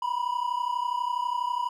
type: tone pair together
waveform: triangle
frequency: 963 / 995.2 Hz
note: B5 / B5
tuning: -44 / +13 cents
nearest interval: minor second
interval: 57 cents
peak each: -27 dBFS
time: 0.02-1.69 s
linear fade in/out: 5 ms
effects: none